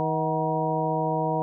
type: harmonic tone with a mistuned harmonic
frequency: 158.8 Hz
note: D#3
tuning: 36 cents sharp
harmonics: 1 / 2 / 3 / 4 / 5 / 6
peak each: -29 / -32 / -30 / -30 / -30 / -29 dBFS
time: 0-1.42 s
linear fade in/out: 0 ms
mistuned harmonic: 5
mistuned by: -86 cents
effects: none